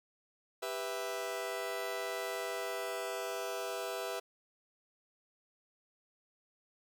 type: chord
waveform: sawtooth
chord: E minor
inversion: first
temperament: just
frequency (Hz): 395.6 / 494.4 / 659.3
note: G4 / B4 / E5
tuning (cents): +16 / +2 / 0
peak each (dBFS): -38 / -37 / -36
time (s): 0.62-4.2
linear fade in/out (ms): 10
effects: 11-bit